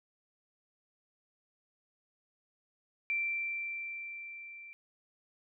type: tone with level ramp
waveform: sine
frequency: 2349 Hz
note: D7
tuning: in tune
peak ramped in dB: -29 to -47 dBFS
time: 3.1-4.73 s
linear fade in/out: 0 ms
effects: none